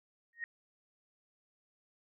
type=tone with exponential growth; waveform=sine; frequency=1864.7 Hz; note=A#6; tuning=in tune; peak=-32 dBFS; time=0.33-0.44 s; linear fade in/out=1 ms; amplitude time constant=22 ms; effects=none